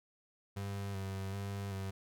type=tone with vibrato; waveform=35% pulse; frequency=98 Hz; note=G2; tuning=in tune; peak=-36 dBFS; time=0.56-1.91 s; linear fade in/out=10 ms; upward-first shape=square; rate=1.3 Hz; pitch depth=26 cents each way; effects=none